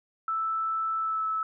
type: tone with pitch glide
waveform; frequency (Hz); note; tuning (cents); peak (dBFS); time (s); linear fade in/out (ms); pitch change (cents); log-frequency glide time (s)
sine; 1318.5 to 1304.9; E6 to E6; 0 to -18; -26; 0.28-1.43; 2; -18; 0.98-1.25
effects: none